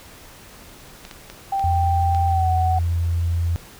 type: clicks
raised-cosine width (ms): 0.2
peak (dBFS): -19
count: 5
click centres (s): 1.051 / 1.112 / 1.3 / 1.595 / 2.148
type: tone with pitch glide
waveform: sine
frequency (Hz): 784 to 746.9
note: G5 to F#5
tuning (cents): 0 to +16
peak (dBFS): -19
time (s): 1.52-2.79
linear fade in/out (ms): 5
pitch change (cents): -84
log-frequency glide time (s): 2.27-2.48
type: tone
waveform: sine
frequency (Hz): 85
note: F2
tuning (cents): -46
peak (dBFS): -18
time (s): 1.64-3.56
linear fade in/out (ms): 0
effects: pink hiss -44 dBFS RMS until 3.79 s